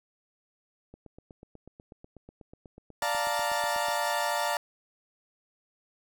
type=click train; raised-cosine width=2 ms; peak=-34 dBFS; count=25; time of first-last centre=0.94-3.885 s; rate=8.15 Hz
type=chord; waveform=30% pulse; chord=Bb major seventh; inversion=first; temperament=equal; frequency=587.3 / 698.5 / 880 / 932.3 Hz; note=D5 / F5 / A5 / Bb5; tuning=0 / 0 / 0 / 0 cents; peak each=-30 dBFS; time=3.02-4.57 s; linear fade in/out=2 ms
effects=none